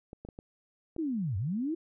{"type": "clicks", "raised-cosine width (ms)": 2, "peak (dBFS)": -30, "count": 5, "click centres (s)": [0.131, 0.25, 0.288, 0.389, 0.964]}
{"type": "linear two-way sweep", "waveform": "sine", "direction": "down then up", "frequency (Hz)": [340.6, 87.31, 340.6], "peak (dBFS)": -29, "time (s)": [0.98, 1.75], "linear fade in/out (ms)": 10, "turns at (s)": 1.37}
{"effects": []}